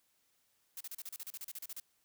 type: noise bursts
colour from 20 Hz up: blue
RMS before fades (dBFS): -44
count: 15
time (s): 0.77-1.8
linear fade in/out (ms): 2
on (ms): 36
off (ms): 35
effects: white hiss -75 dBFS RMS until 2.04 s